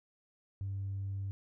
triangle tone with tanh clipping, 98 Hz, G2, in tune, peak -35 dBFS, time 0.61-1.31 s, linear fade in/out 0 ms, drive 5 dB, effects none

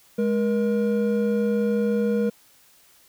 triangle tone pair together, 209.5 / 475.8 Hz, G#3 / A#4, +15 / +35 cents, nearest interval octave + major second, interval 1420 cents, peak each -20 / -21 dBFS, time 0.18-2.3 s, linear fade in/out 10 ms, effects white hiss -56 dBFS RMS until 3.08 s

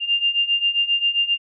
sine beating tone pair, 2794 / 2801.5 Hz, F7 / F7, 0 / +5 cents, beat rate 7.5 Hz, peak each -22 / -19 dBFS, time 0-1.38 s, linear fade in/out 50 ms, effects none

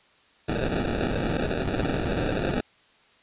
white noise with sample-and-hold, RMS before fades -26 dBFS, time 0.48-2.61 s, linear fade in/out 10 ms, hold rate 1050 Hz, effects white hiss -59 dBFS RMS until 3.22 s + resampled to 8000 Hz

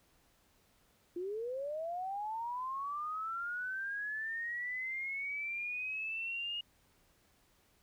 sine linear sweep, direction up, 340 to 2870 Hz, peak -36 dBFS, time 1.16-6.61 s, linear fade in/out 5 ms, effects pink hiss -70 dBFS RMS until 7.82 s

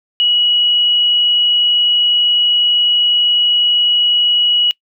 sine tone, 2918 Hz, F#7, 25 cents flat, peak -10 dBFS, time 0.2-4.71 s, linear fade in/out 0 ms, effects noise-tail reverb RT60 0.1 s tail -23 dB re dry

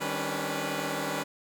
10% pulse tone cluster, 154 / 196.9 / 273.8 / 287.7 / 492.5 Hz, D#3 / G3 / C#4 / D4 / B4, -17 / +8 / -21 / -36 / -5 cents, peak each -28 dBFS, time 0-1.24 s, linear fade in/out 20 ms, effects none

